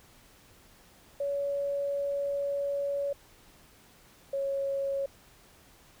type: tone pair in turn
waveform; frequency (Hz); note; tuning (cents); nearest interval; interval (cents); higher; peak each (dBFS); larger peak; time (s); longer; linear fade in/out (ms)
sine; 564 / 551.1; C#5 / C#5; +30 / -10; unison; 40; first; -28; neither; 1.2-3.13 / 4.33-5.06; first; 5
effects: pink hiss -58 dBFS RMS until 6 s